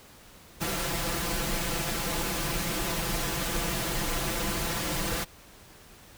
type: noise with comb filter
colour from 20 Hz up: pink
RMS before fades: -30 dBFS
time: 0.6-5.25 s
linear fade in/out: 20 ms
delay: 5.9 ms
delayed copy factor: +0.8
effects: pink hiss -52 dBFS RMS until 6.17 s